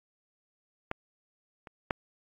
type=clicks; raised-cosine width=0.5 ms; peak=-16 / -30 / -12 dBFS; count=3; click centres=0.914 / 1.672 / 1.908 s; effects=AAC 64 kbps